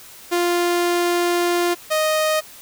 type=tone pair in turn; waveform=sawtooth; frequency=349.2 / 622.2 Hz; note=F4 / D#5; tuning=0 / 0 cents; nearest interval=minor seventh; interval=1000 cents; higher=second; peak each=-13 / -13 dBFS; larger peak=neither; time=0.31-1.75 / 1.9-2.41 s; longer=first; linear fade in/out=20 ms; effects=white hiss -42 dBFS RMS until 2.61 s